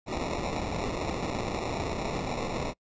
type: noise with sample-and-hold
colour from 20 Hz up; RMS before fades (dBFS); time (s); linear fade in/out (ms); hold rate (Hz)
violet; -32; 0.06-2.74; 50; 1575
effects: noise-tail reverb RT60 0.1 s tail -26 dB re dry + resampled to 16000 Hz